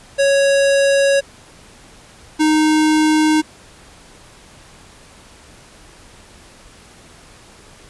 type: tone pair in turn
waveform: square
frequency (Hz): 554.4 / 309.5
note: C#5 / D#4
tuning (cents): 0 / -9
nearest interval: minor seventh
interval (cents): 1009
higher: first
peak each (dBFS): -12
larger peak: neither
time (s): 0.18-1.21 / 2.39-3.42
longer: neither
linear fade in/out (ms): 20
effects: pink hiss -44 dBFS RMS until 7.89 s + resampled to 24000 Hz